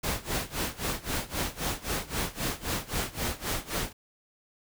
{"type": "noise with tremolo", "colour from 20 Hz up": "pink", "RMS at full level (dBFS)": -29, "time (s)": [0.03, 3.93], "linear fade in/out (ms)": 10, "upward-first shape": "sine", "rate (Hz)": 3.8, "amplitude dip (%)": 90, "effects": []}